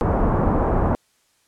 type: low-pass noise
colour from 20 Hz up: pink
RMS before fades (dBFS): -19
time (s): 0.01-0.95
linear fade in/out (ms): 0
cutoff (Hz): 1100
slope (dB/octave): 24
effects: white hiss -63 dBFS RMS until 1.47 s + low-pass 10000 Hz 12 dB/octave